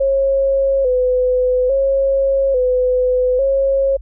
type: tone with vibrato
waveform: sine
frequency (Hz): 523.3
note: C5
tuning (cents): 0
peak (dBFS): -12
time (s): 0-3.97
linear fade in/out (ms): 10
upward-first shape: square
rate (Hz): 0.59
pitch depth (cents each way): 66
effects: added 50 Hz sine -31 dBFS peak until 4.01 s